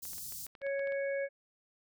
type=band-stop noise; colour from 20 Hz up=white; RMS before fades=-43 dBFS; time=0.02-0.47 s; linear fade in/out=10 ms; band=190 to 4900 Hz; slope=24 dB/octave
type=clicks; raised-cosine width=0.3 ms; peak=-36 dBFS; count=11; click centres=0.053 / 0.133 / 0.182 / 0.323 / 0.466 / 0.552 / 0.617 / 0.666 / 0.794 / 0.873 / 0.922 s
type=harmonic tone; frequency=554.4 Hz; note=C#5; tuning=in tune; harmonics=1 / 3 / 4; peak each=-32 / -42 / -44 dBFS; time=0.61-1.29 s; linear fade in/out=50 ms
effects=none